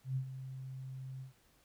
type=tone with ADSR envelope; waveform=sine; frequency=131.6 Hz; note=C3; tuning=10 cents sharp; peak=-31 dBFS; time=0.04-1.33 s; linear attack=120 ms; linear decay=87 ms; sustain=-11 dB; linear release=120 ms; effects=pink hiss -69 dBFS RMS until 1.64 s